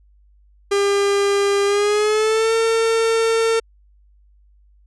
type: tone with pitch glide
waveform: 45% pulse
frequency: 401 to 452.7 Hz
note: G4 to A4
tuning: +39 to +49 cents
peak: -15 dBFS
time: 0.71-3.6 s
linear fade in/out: 10 ms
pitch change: +210 cents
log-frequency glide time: 1.65-2.53 s
effects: added 50 Hz sine -50 dBFS peak until 4.86 s + resampled to 22050 Hz